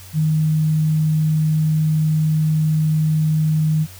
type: tone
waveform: sine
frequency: 155.56 Hz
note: D#3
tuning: in tune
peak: -14 dBFS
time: 0.13-3.87 s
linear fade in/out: 50 ms
effects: added 92 Hz sine -39 dBFS peak until 3.99 s + white hiss -42 dBFS RMS until 3.99 s